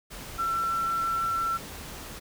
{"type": "tone in noise", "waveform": "sine", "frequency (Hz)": 1347, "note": "E6", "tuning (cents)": 37, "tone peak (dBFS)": -25, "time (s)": [0.38, 1.58], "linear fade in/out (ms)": 20, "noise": "pink", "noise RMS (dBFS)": -41, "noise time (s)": [0.1, 2.2], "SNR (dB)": 13, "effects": []}